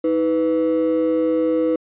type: ring-modulated tone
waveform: triangle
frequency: 407.7 Hz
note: G#4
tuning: 32 cents flat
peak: -10 dBFS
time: 0.04-1.76 s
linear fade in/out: 5 ms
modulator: 89.6 Hz
effects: tanh soft clip ceiling -9 dBFS + resampled to 8000 Hz